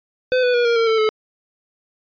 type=tone with pitch steps; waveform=square; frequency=508 / 494.7 / 481.7 / 469.1 / 456.8 / 444.8 / 433.1 Hz; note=B4 / B4 / B4 / A#4 / A#4 / A4 / A4; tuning=+49 / +3 / -43 / +11 / -35 / +19 / -27 cents; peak=-15 dBFS; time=0.32-1.09 s; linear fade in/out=0 ms; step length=110 ms; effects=resampled to 11025 Hz